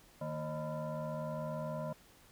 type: tone with frequency modulation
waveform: sine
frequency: 230.2 Hz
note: A#3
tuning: 22 cents flat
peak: -36 dBFS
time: 0.21-1.93 s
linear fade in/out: 5 ms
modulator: 385 Hz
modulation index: 1.8
effects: pink hiss -62 dBFS RMS until 2.31 s